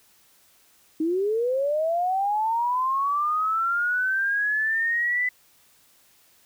sine linear sweep, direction up, 306.7 to 2006 Hz, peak -21 dBFS, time 1-5.29 s, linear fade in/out 5 ms, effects white hiss -59 dBFS RMS until 6.45 s

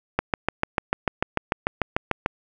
click train, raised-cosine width 0.5 ms, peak -5 dBFS, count 15, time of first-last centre 0.19-2.261 s, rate 6.76 Hz, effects none

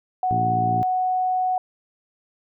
sine tone, 740 Hz, F#5, in tune, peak -19 dBFS, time 0.23-1.58 s, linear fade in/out 2 ms
harmonic tone, 57.5 Hz, A#1, 23 cents flat, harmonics 2 / 3 / 4 / 5 / 6 / 7, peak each -26 / -30 / -32 / -34 / -36 / -37 dBFS, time 0.31-0.83 s, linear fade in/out 0 ms
effects none

